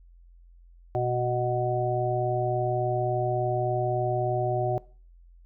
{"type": "harmonic tone with a mistuned harmonic", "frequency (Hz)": 123.47, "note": "B2", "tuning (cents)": 0, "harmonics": [1, 3, 5, 6], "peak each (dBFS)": [-29, -29, -29, -29], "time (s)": [0.95, 4.78], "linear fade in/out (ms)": 0, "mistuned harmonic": 1, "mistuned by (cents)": -26, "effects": ["noise-tail reverb RT60 0.4 s tail -21 dB re dry", "added 43 Hz sine -50 dBFS peak until 5.45 s"]}